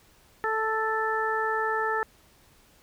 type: harmonic tone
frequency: 440 Hz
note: A4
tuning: in tune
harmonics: 1 / 2 / 3 / 4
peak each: -30 / -30 / -30 / -30 dBFS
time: 0.44-2.03 s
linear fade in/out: 0 ms
effects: pink hiss -59 dBFS RMS until 2.82 s